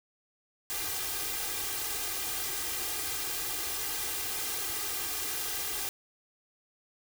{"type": "noise with comb filter", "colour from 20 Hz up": "white", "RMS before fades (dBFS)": -34, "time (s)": [0.7, 5.89], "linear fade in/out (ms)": 0, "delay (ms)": 2.5, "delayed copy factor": 1, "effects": []}